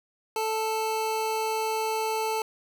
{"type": "tone pair together", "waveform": "square", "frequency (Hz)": [440, 879.4], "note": ["A4", "A5"], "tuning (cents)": [0, -1], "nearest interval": "octave", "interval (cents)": 1199, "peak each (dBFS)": [-30, -29], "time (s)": [0.36, 2.42], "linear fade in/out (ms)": 2, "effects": []}